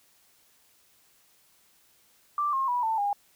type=tone with pitch steps; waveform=sine; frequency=1175 / 1071.3 / 976.7 / 890.5 / 811.9 Hz; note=D6 / C6 / B5 / A5 / G#5; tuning=+1 / +41 / -20 / +21 / -39 cents; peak=-24 dBFS; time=2.38-3.13 s; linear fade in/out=2 ms; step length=150 ms; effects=white hiss -63 dBFS RMS until 3.35 s